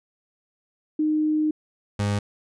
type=tone pair in turn; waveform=sine / 30% pulse; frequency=307.3 / 102.35 Hz; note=D#4 / G#2; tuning=-21 / -25 cents; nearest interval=octave + perfect fifth; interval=1904 cents; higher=first; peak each=-19 dBFS; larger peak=neither; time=0.99-1.51 / 1.99-2.19 s; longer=first; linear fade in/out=5 ms; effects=resampled to 22050 Hz